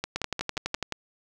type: two click trains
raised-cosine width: 0.2 ms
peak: -12 / -11 dBFS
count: 6 / 9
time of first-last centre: 0.04-0.923 / 0.16-0.827 s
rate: 5.66 / 12 Hz
effects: none